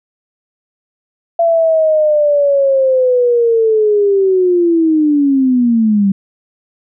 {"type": "linear sweep", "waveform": "sine", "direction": "down", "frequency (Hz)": [678, 192.4], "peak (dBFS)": -8, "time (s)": [1.39, 6.12], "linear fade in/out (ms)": 5, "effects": []}